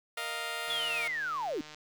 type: chord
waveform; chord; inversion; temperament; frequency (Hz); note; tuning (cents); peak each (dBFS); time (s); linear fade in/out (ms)
10% pulse; Bb suspended fourth; none; just; 466.2 / 621.6 / 699.2; Bb4 / Eb5 / F5; 0 / -2 / +2; -33 / -32 / -30; 0.17-1.08; 5
type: click train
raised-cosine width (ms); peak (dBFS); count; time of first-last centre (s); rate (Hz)
0.2; -30; 163; 0.68-1.746; 152
type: linear sweep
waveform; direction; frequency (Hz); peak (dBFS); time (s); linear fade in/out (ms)
sine; down; 3475 to 254.3; -31; 0.7-1.61; 2
effects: 10-bit